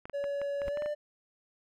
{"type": "clicks", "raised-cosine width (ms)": 0.5, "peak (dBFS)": -27, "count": 9, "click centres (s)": [0.055, 0.097, 0.241, 0.416, 0.618, 0.681, 0.773, 0.822, 0.86]}
{"type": "tone with pitch glide", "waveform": "triangle", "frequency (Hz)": [566, 593.5], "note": ["C#5", "D5"], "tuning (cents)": [36, 18], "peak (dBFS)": -29, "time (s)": [0.13, 0.95], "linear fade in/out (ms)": 20, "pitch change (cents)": 82, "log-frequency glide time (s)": [0.68, 0.81]}
{"type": "noise with exponential growth", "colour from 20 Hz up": "brown", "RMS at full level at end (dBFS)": -37, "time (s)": [0.58, 0.69], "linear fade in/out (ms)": 2, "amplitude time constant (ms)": 22}
{"effects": []}